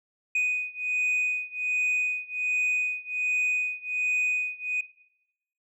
sine beating tone pair, 2489 / 2490.3 Hz, D#7 / D#7, 0 / +1 cents, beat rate 1.3 Hz, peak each -25 / -26 dBFS, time 0.35-4.81 s, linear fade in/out 5 ms, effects noise-tail reverb RT60 0.8 s tail -18 dB re dry + tanh soft clip ceiling -21 dBFS

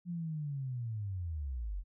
sine linear sweep, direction down, 178 to 41.09 Hz, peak -35 dBFS, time 0.05-1.84 s, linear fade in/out 50 ms, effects none

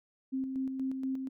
sine tone with tremolo, 264.3 Hz, C4, 18 cents sharp, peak -30 dBFS, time 0.32-1.29 s, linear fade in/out 20 ms, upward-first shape square, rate 4.2 Hz, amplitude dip 40%, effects none

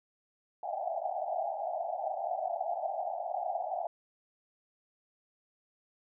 pink band-pass noise, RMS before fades -35 dBFS, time 0.63-3.87 s, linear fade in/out 2 ms, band 630 to 800 Hz, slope 96 dB/octave, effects none

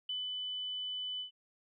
sine tone with ADSR envelope, 3000 Hz, F#7, 23 cents sharp, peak -34 dBFS, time 0.09-1.31 s, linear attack 4 ms, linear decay 180 ms, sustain -2 dB, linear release 110 ms, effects none

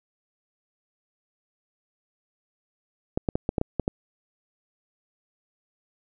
clicks, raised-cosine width 2 ms, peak -10 dBFS, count 8, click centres 3.175 / 3.288 / 3.355 / 3.491 / 3.582 / 3.614 / 3.797 / 3.879 s, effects none

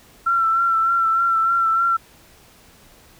sine tone with vibrato, 1350 Hz, E6, 41 cents sharp, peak -15 dBFS, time 0.26-1.97 s, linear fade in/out 10 ms, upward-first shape sine, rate 3.3 Hz, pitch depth 30 cents each way, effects pink hiss -50 dBFS RMS until 3.19 s

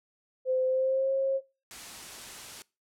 sine tone with pitch glide, 516 to 538.5 Hz, C5 to C5, -24 to +50 cents, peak -24 dBFS, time 0.45-1.41 s, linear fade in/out 50 ms, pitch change +74 cents, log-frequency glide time 0.66-1.12 s
white noise, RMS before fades -43 dBFS, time 1.71-2.62 s, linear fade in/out 0 ms
effects noise-tail reverb RT60 0.3 s tail -23 dB re dry + low-pass 10000 Hz 12 dB/octave

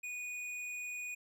square tone, 2468 Hz, D#7, 15 cents flat, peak -40 dBFS, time 0.03-1.15 s, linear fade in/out 10 ms, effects low-pass 12000 Hz 12 dB/octave

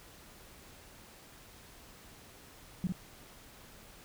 sine tone with echo, 182.7 Hz, F#3, 22 cents flat, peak -28 dBFS, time 2.84-2.87 s, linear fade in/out 0 ms, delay 52 ms, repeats 1, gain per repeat -3 dB, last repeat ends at 2.922 s, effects pink hiss -55 dBFS RMS until 4.04 s

